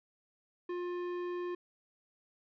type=tone with tanh clipping; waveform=sine; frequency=354.1 Hz; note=F4; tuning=24 cents sharp; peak=-37 dBFS; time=0.69-1.55 s; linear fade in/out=5 ms; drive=14 dB; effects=none